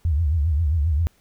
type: tone with vibrato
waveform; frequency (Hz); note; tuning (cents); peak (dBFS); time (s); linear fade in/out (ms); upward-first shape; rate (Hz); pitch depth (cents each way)
sine; 77.78; D#2; 0; -17; 0.05-1.07; 0; triangle; 7.5; 220
effects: pink hiss -61 dBFS RMS until 1.2 s